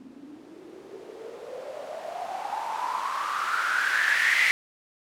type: noise with low-pass filter sweep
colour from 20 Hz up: violet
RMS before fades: -29 dBFS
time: 0-4.51 s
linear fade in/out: 0 ms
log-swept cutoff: 250 to 2100 Hz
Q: 9
effects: none